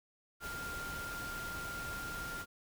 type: tone in noise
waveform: sine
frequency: 1396.9 Hz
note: F6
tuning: in tune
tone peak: -41 dBFS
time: 0.4-2.46 s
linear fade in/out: 50 ms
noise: pink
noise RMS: -45 dBFS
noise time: 0.4-2.46 s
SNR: +1 dB
effects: none